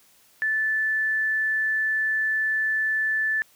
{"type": "tone", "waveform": "sine", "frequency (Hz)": 1751, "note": "A6", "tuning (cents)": -9, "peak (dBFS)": -21, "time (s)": [0.42, 3.42], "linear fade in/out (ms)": 0, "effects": ["white hiss -58 dBFS RMS until 3.55 s"]}